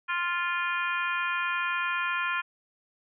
harmonic tone, 349.2 Hz, F4, in tune, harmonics 3 / 4 / 5 / 6 / 7 / 8 / 9, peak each -32 / -31 / -33 / -45 / -33 / -45 / -43 dBFS, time 0.08-2.42 s, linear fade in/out 20 ms, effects none

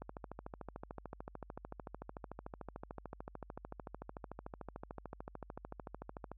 click train, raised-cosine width 1 ms, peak -30 dBFS, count 86, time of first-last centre 0.02-6.316 s, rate 13.5 Hz, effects added 50 Hz sine -56 dBFS peak until 6.37 s

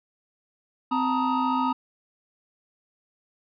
triangle tone cluster, 258.7 / 893 / 947 / 1252 Hz, C4 / A5 / A#5 / D#6, -19 / +25 / +27 / +10 cents, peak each -24 / -27 / -25 / -27 dBFS, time 0.91-1.73 s, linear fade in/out 10 ms, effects resampled to 11025 Hz

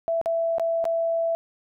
sine tone with dropouts, 664 Hz, E5, 12 cents sharp, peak -21 dBFS, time 0.08-1.35 s, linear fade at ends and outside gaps 0 ms, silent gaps 0.214-0.259 / 0.583-0.597 / 0.842-0.853 s, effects none

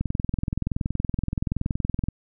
click train, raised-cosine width 5 ms, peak -12 dBFS, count 45, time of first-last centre 0.01-2.085 s, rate 21.2 Hz, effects none

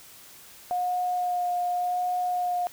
sine tone with vibrato, 717 Hz, F5, 45 cents sharp, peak -24 dBFS, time 0.71-2.67 s, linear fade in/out 0 ms, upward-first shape sine, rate 0.87 Hz, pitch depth 14 cents each way, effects white hiss -49 dBFS RMS until 2.72 s

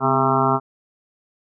harmonic tone with a mistuned harmonic, 134.1 Hz, C3, 43 cents sharp, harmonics 1 / 2 / 3 / 5 / 6 / 7 / 8 / 9 / 10, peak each -24 / -24 / -24 / -24 / -24 / -24 / -24 / -24 / -24 dBFS, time 0-0.6 s, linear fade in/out 50 ms, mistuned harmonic 2, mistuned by -66 cents, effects none

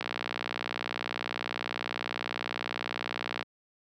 click train, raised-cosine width 0.3 ms, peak -15 dBFS, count 206, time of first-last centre 0.01-3.427 s, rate 60 Hz, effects high-pass 150 Hz 12 dB/octave

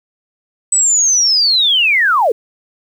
sine linear sweep, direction down, 8070 to 401 Hz, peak -9 dBFS, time 0.72-2.32 s, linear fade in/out 5 ms, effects 7-bit

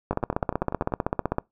two click trains, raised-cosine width 1 ms, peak -9 / -16 dBFS, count 21 / 9, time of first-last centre 0.11-1.384 / 0.13-0.922 s, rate 15.7 / 10.1 Hz, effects noise-tail reverb RT60 0.2 s tail -25 dB re dry

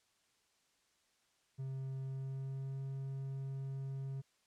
triangle tone with pitch glide, 133.5 to 135.36 Hz, C3 to C#3, +35 to -41 cents, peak -37 dBFS, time 1.58-4.22 s, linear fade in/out 20 ms, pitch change +24 cents, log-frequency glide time 2-2.81 s, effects white hiss -75 dBFS RMS until 4.46 s + low-pass 8000 Hz 12 dB/octave

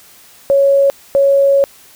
sine tone bursts at uneven times, 554.4 Hz, C#5, in tune, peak -7 dBFS, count 2, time 0.5-0.9 / 1.15-1.64 s, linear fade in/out 0 ms, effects white hiss -43 dBFS RMS until 1.95 s

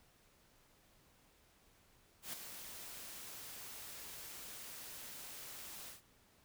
white noise with ADSR envelope, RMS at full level -42 dBFS, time 2.22-6.02 s, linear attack 110 ms, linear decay 9 ms, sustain -8 dB, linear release 140 ms, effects pink hiss -69 dBFS RMS until 6.44 s

